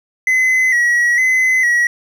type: tone with vibrato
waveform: triangle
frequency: 1975.5 Hz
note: B6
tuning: in tune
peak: -9 dBFS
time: 0.27-1.87 s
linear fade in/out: 2 ms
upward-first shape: square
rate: 1.1 Hz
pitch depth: 52 cents each way
effects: none